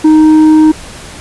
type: tone with tanh clipping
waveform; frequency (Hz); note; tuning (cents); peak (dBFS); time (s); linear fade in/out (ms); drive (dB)
sine; 311.1; D#4; 0; -3; 0.04-0.72; 10; 5
effects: pink hiss -29 dBFS RMS until 1.2 s + resampled to 24000 Hz